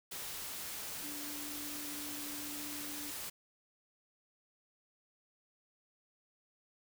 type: tone in noise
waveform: sine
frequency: 293.7 Hz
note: D4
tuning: in tune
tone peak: -47 dBFS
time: 1.03-3.11 s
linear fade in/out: 10 ms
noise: white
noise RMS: -43 dBFS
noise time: 0.11-3.3 s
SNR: -7 dB
effects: none